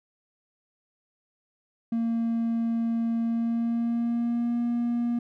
triangle tone with pitch glide, 230 to 237.7 Hz, A#3 to A#3, -23 to +34 cents, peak -21 dBFS, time 1.92-5.19 s, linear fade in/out 5 ms, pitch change +57 cents, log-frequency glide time 3.23-4.59 s, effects tanh soft clip ceiling -17 dBFS

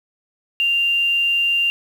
sine tone with quantisation, 2786 Hz, F7, 5 cents flat, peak -15 dBFS, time 0.6-1.7 s, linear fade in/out 0 ms, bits 7, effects none

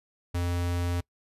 square tone, 87.5 Hz, F2, 4 cents sharp, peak -27 dBFS, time 0.34-1.01 s, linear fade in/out 10 ms, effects noise-tail reverb RT60 0.1 s tail -24 dB re dry + resampled to 32000 Hz

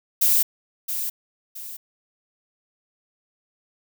violet noise with echo, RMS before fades -18 dBFS, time 0.21-0.43 s, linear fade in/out 10 ms, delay 670 ms, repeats 2, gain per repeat -9 dB, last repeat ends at 1.77 s, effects none

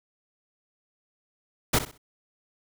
pink noise with echo, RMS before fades -21 dBFS, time 1.73-1.79 s, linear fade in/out 10 ms, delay 63 ms, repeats 3, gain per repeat -12 dB, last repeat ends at 1.979 s, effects none

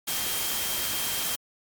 sine tone in noise, 3192 Hz, G7, 31 cents sharp, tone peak -36 dBFS, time 0.07-1.36 s, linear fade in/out 10 ms, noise white, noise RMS -29 dBFS, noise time 0.07-1.36 s, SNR -10 dB, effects MP3 96 kbps

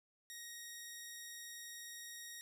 10% pulse tone, 1879 Hz, A#6, 13 cents sharp, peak -39 dBFS, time 0.3-2.41 s, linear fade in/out 0 ms, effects none

